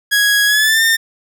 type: tone with pitch glide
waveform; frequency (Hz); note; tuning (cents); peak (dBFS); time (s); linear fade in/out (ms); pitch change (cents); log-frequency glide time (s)
sawtooth; 1661.2 to 1811.6; G#6 to A#6; 0 to -50; -7; 0.11-0.97; 20; +150; 0.46-0.83
effects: none